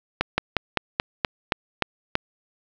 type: slowing click train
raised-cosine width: 0.3 ms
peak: -3 dBFS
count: 9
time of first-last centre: 0.21-2.154 s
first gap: 170 ms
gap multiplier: 1.1
effects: low-pass 5000 Hz 12 dB/octave + 7-bit